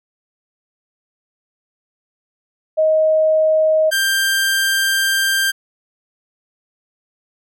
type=tone pair in turn; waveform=sine / sawtooth; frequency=628 / 1582.5 Hz; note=D#5 / G6; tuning=+16 / +16 cents; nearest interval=octave + major third; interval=1600 cents; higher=second; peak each=-11 dBFS; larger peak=neither; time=2.77-3.91 / 3.91-5.52 s; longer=second; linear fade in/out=20 ms; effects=none